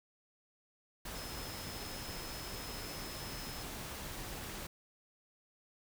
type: tone in noise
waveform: sine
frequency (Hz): 5170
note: E8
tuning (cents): -34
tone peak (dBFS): -50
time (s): 1.15-3.63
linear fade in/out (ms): 5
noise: pink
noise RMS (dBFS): -44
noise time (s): 1.05-4.67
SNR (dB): -9
effects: none